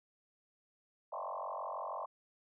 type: tone with frequency modulation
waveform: sine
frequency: 844 Hz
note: G#5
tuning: 28 cents sharp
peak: -38 dBFS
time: 1.12-2.06 s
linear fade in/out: 10 ms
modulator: 46.2 Hz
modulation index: 5.8
effects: none